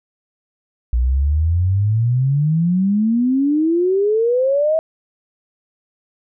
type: exponential sweep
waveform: sine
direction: up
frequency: 58.27 to 651 Hz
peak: -13 dBFS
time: 0.93-4.79 s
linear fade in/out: 0 ms
effects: none